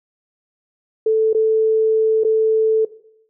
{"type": "tone with dropouts", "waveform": "sine", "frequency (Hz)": 440, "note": "A4", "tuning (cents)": 0, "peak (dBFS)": -12, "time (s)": [1.06, 2.85], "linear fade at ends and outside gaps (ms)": 5, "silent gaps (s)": [[1.331, 1.347], [2.237, 2.247]], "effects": ["noise-tail reverb RT60 0.7 s tail -17 dB re dry"]}